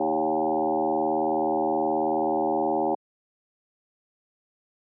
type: tone with frequency modulation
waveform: sine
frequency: 554.4 Hz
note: C#5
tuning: in tune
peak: -21 dBFS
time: 0-2.95 s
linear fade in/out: 5 ms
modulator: 78.8 Hz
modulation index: 3.8
effects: high-pass 200 Hz 12 dB/octave